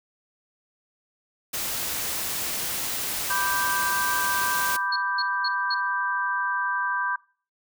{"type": "noise", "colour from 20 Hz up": "white", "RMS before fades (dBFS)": -29, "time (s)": [1.53, 4.77], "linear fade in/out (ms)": 10}
{"type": "chord", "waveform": "sine", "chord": "G major", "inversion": "first", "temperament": "equal", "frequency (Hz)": [987.8, 1174.7, 1568], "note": ["B5", "D6", "G6"], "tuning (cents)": [0, 0, 0], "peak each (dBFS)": [-28, -31, -26], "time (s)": [3.3, 7.16], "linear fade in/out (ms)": 5}
{"type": "tone bursts", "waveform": "sine", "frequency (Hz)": 4331, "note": "C#8", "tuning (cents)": -41, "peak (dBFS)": -25, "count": 4, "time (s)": [4.92, 5.744], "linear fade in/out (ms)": 5, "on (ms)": 41, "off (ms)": 220}
{"effects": ["noise-tail reverb RT60 0.4 s tail -22 dB re dry"]}